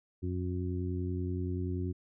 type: harmonic tone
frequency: 90.4 Hz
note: F#2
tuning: 40 cents flat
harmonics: 1 / 2 / 3 / 4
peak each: -33 / -40 / -39 / -40 dBFS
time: 0.22-1.93 s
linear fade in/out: 20 ms
effects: none